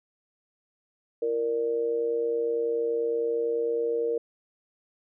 sine tone with amplitude modulation, 466.2 Hz, A#4, in tune, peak -21 dBFS, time 1.22-4.18 s, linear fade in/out 5 ms, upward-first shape sine, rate 129 Hz, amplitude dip 65%, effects none

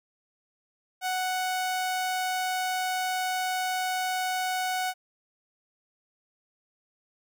sawtooth tone, 741 Hz, F#5, 2 cents sharp, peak -23 dBFS, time 1.01-4.94 s, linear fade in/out 50 ms, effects none

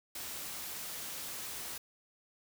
white noise, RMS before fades -42 dBFS, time 0.15-1.78 s, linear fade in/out 5 ms, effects none

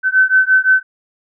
sine beating tone pair, 1522 / 1527.8 Hz, F#6 / G6, +48 / -45 cents, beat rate 5.8 Hz, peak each -12 dBFS, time 0.03-0.83 s, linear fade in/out 50 ms, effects none

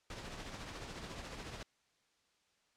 pink noise with tremolo, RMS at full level -44 dBFS, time 0.1-1.63 s, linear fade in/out 2 ms, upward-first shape triangle, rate 14 Hz, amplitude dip 50%, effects white hiss -75 dBFS RMS until 2.76 s + low-pass 6000 Hz 12 dB/octave

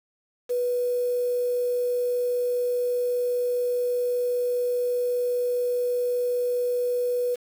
sine tone with quantisation, 490.5 Hz, B4, 12 cents flat, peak -22 dBFS, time 0.49-7.36 s, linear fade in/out 20 ms, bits 7, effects none

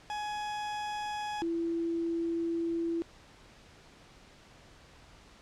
40% pulse / sine tone pair in turn, 839 / 334.6 Hz, G#5 / E4, +17 / +26 cents, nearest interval octave + major third, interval 1591 cents, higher first, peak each -33 / -29 dBFS, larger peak second, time 0.1-1.42 / 1.42-3.02 s, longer second, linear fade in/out 0 ms, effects pink hiss -56 dBFS RMS until 5.41 s + low-pass 6000 Hz 12 dB/octave

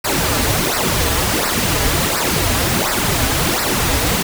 pink noise with flanger, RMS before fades -17 dBFS, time 0.04-4.23 s, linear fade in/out 10 ms, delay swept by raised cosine 0.3 to 5.7 ms, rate 1.4 Hz, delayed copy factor -0.75, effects none

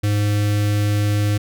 square tone with notch filter, 103.6 Hz, G#2, 4 cents flat, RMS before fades -18 dBFS, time 0.03-1.38 s, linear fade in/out 10 ms, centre 900 Hz, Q 1.2, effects none

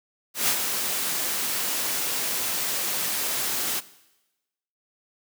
white noise with ADSR envelope, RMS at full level -21 dBFS, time 0.34-3.81 s, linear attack 140 ms, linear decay 69 ms, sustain -6 dB, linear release 26 ms, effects noise-tail reverb RT60 1.0 s tail -18 dB re dry + high-pass 150 Hz 12 dB/octave

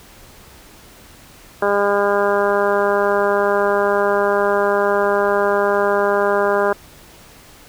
harmonic tone, 202.2 Hz, G#3, 46 cents flat, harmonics 1 / 2 / 3 / 4 / 5 / 6 / 7 / 8, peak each -29 / -18 / -19 / -24 / -23 / -26 / -25 / -27 dBFS, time 1.62-6.73 s, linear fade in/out 5 ms, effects pink hiss -44 dBFS RMS until 7.68 s

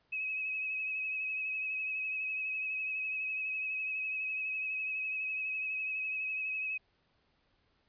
sine tone with vibrato, 2557 Hz, D#7, 47 cents sharp, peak -33 dBFS, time 0.12-6.78 s, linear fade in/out 10 ms, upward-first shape triangle, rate 12 Hz, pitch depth 34 cents each way, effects pink hiss -73 dBFS RMS until 7.88 s + resampled to 11025 Hz

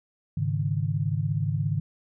sine chord, Ab suspended fourth, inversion none, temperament equal, 103.83 / 138.59 / 155.56 Hz, Ab2 / Db3 / Eb3, 0 / 0 / 0 cents, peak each -28 dBFS, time 0.37-1.8 s, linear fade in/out 5 ms, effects none

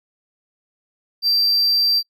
triangle tone, 4699 Hz, D8, in tune, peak -13 dBFS, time 1.22-2.03 s, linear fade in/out 50 ms, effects noise-tail reverb RT60 0.1 s tail -26 dB re dry

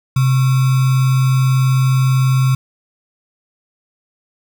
sine tone with sample-and-hold, 130.81 Hz, C3, in tune, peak -10 dBFS, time 0.16-2.55 s, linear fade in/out 5 ms, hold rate 1225 Hz, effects none

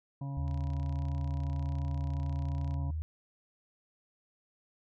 harmonic tone, 138.59 Hz, C#3, in tune, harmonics 1 / 2 / 4 / 5 / 6 / 7, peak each -35 / -45 / -56 / -53 / -61 / -52 dBFS, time 0.21-2.91 s, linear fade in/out 5 ms
sine tone with pitch glide, 77.1 to 78.54 Hz, D#2 to D#2, -15 to +17 cents, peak -32 dBFS, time 0.37-3.02 s, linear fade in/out 0 ms, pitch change +32 cents, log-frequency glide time 2.07-2.58 s
click train, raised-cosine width 0.2 ms, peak -38 dBFS, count 72, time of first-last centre 0.48-2.741 s, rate 31.4 Hz
effects none

